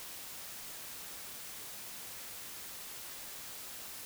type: silence
effects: white hiss -46 dBFS RMS until 4.05 s